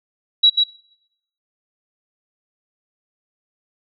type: tone with echo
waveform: sine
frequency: 3891 Hz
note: B7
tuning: 27 cents flat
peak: -8 dBFS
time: 0.43-0.5 s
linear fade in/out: 10 ms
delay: 140 ms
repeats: 1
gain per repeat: -4 dB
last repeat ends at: 0.64 s
effects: noise-tail reverb RT60 0.8 s tail -23 dB re dry